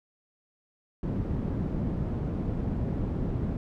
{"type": "low-pass noise", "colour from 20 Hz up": "white", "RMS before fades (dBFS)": -30, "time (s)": [1.03, 3.57], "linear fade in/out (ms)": 2, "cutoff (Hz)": 200, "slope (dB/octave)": 12, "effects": []}